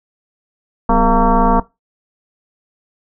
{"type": "tone with frequency modulation", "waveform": "sine", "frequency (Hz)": 471.9, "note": "A#4", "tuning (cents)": 21, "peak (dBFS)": -9, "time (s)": [0.89, 1.6], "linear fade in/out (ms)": 5, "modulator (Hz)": 222, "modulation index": 3, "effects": ["noise-tail reverb RT60 0.2 s tail -18 dB re dry"]}